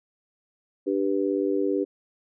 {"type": "chord", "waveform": "sine", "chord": "G major", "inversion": "second", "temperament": "just", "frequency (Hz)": [294, 392, 490], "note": ["D4", "G4", "B4"], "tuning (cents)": [2, 0, -14], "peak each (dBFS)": [-26, -25, -29], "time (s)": [0.86, 1.85], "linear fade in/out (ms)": 20, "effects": []}